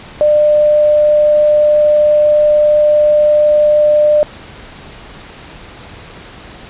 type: tone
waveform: sine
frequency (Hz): 599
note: D5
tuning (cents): +34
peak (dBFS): -6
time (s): 0.21-4.23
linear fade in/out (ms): 0
effects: pink hiss -34 dBFS RMS until 6.69 s + resampled to 8000 Hz